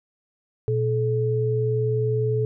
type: tone pair together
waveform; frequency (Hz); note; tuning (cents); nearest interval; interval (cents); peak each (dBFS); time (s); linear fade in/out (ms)
sine; 120 / 431; B2 / A4; -49 / -36; octave + minor seventh; 2213; -22 / -23; 0.68-2.45; 0
effects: none